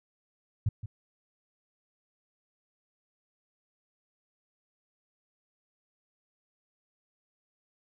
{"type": "tone with echo", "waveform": "sine", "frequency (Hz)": 105.8, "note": "G#2", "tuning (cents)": 33, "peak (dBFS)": -22, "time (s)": [0.66, 0.69], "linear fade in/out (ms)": 5, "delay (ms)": 170, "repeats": 1, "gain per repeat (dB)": -12, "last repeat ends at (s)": 0.86, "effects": []}